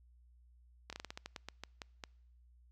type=slowing click train; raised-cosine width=0.2 ms; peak=-26 dBFS; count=13; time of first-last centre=0.9-2.038 s; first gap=27 ms; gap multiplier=1.21; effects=noise-tail reverb RT60 0.9 s tail -26 dB re dry + added 60 Hz sine -61 dBFS peak until 2.71 s